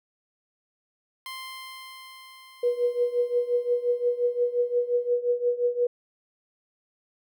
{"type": "tone with exponential decay", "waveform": "15% pulse", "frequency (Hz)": 1046.5, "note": "C6", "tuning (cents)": 0, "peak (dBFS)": -28, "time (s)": [1.26, 5.08], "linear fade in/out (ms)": 1, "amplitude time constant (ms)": 830}
{"type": "tone with tremolo", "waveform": "sine", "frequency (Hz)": 485.6, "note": "B4", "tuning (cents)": -29, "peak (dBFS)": -18, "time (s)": [2.63, 5.87], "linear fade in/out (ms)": 5, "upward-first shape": "triangle", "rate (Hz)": 5.7, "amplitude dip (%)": 90}
{"effects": []}